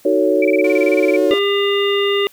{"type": "chord", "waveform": "sine", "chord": "D# half-diminished seventh", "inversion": "none", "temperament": "just", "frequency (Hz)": [311.1, 373.4, 448, 560], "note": ["D#4", "F#4", "A4", "C#5"], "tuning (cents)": [0, 16, 31, 18], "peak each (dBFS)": [-18, -17, -19, -16], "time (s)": [0.05, 1.34], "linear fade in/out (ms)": 5}
{"type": "tone bursts", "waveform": "sine", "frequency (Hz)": 2319, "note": "D7", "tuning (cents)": -22, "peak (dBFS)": -18, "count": 14, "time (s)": [0.42, 1.165], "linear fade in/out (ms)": 5, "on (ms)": 30, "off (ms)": 25}
{"type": "tone with vibrato", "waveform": "sawtooth", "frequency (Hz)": 353.4, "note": "F4", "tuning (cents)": 21, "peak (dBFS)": -25, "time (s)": [0.64, 1.39], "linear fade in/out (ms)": 5, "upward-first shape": "sine", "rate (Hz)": 3.9, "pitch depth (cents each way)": 30}
{"type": "harmonic tone", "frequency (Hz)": 401.3, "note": "G4", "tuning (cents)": 41, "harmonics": [1, 3, 5, 7, 9], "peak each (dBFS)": [-15, -25, -24, -22, -27], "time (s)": [1.31, 2.27], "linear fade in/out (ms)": 0}
{"effects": ["white hiss -49 dBFS RMS until 2.32 s"]}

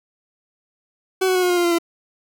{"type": "tone with pitch steps", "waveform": "40% pulse", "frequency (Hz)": [376.7, 371.1, 365.6, 360.1, 354.7, 349.4, 344.2, 339.1], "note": ["F#4", "F#4", "F#4", "F#4", "F4", "F4", "F4", "E4"], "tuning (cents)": [31, 5, -21, -47, 27, 1, -25, 49], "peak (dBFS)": -15, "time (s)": [1.21, 1.786], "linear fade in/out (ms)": 10, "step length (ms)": 72, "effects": []}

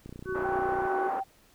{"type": "click train", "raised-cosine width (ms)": 3, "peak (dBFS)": -29, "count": 25, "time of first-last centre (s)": [0.06, 0.855], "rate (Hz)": 30.2}
{"type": "harmonic tone", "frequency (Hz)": 374.9, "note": "F#4", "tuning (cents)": 23, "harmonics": [1, 3, 4], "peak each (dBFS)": [-30, -41, -37], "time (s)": [0.25, 1.11], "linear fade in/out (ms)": 50}
{"type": "band-pass noise", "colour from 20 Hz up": "white", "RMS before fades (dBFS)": -36, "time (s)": [0.34, 1.21], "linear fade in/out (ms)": 20, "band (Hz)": [270, 1200], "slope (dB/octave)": 24}
{"type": "tone with pitch glide", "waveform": "sine", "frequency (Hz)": [784, 775.9], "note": ["G5", "G5"], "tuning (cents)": [0, -18], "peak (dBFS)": -29, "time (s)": [0.44, 1.24], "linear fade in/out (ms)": 20, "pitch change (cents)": -18, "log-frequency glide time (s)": [1.06, 1.12]}
{"effects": ["pink hiss -61 dBFS RMS until 1.54 s"]}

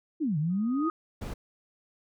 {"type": "exponential two-way sweep", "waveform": "sine", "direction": "down then up", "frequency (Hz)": [343.4, 144.2, 343.4], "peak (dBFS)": -25, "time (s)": [0.2, 0.9], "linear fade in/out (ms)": 20, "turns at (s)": 0.38}
{"type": "tone with exponential growth", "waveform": "sine", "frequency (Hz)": 1244.5, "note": "D#6", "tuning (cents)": 0, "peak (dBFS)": -27, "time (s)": [0.5, 0.9], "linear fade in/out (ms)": 1, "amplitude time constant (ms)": 86}
{"type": "noise", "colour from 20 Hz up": "brown", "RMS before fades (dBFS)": -36, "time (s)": [1.21, 1.34], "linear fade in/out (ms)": 10}
{"effects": []}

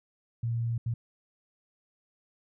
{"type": "tone bursts at uneven times", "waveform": "sine", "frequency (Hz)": 116.54, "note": "A#2", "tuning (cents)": 0, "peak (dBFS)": -27, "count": 2, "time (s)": [[0.43, 0.78], [0.86, 0.94]], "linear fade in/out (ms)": 5, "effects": []}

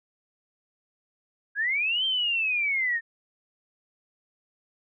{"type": "linear two-way sweep", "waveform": "sine", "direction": "up then down", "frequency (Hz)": [1591, 3161, 1798], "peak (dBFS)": -23, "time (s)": [1.55, 3.01], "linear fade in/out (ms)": 50, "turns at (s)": 2.05, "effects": []}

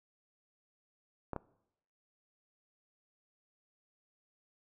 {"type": "clicks", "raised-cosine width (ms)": 1, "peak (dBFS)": -23, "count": 2, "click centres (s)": [1.333, 1.363], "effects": ["noise-tail reverb RT60 0.8 s tail -21 dB re dry"]}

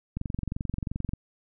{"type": "click train", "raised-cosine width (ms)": 5, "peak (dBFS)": -18, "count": 23, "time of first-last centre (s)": [0.17, 1.135], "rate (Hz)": 22.8, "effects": []}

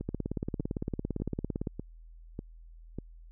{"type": "two click trains", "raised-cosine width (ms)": 3, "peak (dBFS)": [-23, -19], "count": [6, 29], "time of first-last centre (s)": [[0.01, 2.986], [0.09, 1.672]], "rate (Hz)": [1.68, 17.7], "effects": ["added 41 Hz sine -48 dBFS peak until 3.31 s"]}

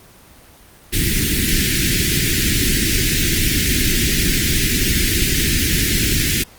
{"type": "band-stop noise", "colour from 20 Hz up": "pink", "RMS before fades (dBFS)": -17, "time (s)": [0.92, 6.44], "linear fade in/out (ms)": 20, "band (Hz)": [380, 1700], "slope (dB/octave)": 48, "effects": ["pink hiss -45 dBFS RMS until 6.58 s", "Opus 24 kbps"]}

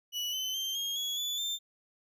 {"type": "tone with pitch steps", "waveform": "35% pulse", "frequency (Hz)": [2947, 3044, 3144, 3247, 3354, 3464, 3578], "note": ["F#7", "F#7", "G7", "G#7", "G#7", "A7", "A7"], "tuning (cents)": [-8, 48, 4, -40, 16, -28, 28], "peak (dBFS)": -30, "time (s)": [0.12, 1.59], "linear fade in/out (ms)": 50, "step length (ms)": 210, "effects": ["resampled to 32000 Hz"]}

